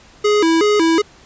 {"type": "tone with vibrato", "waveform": "square", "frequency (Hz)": 370, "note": "F#4", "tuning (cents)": 0, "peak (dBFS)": -12, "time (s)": [0.24, 1.02], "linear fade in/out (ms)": 10, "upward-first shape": "square", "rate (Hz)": 2.7, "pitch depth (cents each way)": 210, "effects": ["pink hiss -46 dBFS RMS until 1.25 s", "resampled to 16000 Hz"]}